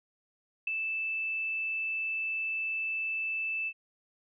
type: tone with ADSR envelope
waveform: sine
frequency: 2637 Hz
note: E7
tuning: in tune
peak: -24 dBFS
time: 0.67-3.73 s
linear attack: 6 ms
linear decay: 4 ms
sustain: -6 dB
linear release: 56 ms
effects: none